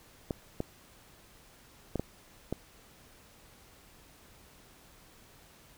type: clicks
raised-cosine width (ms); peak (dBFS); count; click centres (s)
2; -18; 5; 0.308 / 0.604 / 1.957 / 1.996 / 2.526
effects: pink hiss -58 dBFS RMS until 5.77 s